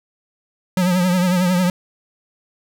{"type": "tone with vibrato", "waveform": "square", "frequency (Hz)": 180.8, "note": "F#3", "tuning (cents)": -40, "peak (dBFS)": -15, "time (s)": [0.77, 1.7], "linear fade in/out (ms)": 2, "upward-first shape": "triangle", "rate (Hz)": 11, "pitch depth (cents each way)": 75, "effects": []}